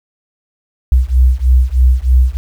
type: beating tone pair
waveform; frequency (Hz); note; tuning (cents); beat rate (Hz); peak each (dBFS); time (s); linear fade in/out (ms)
sine; 61.74 / 64.94; B1 / C2; 0 / -12; 3.2; -10; 0.92-2.37; 0
effects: 7-bit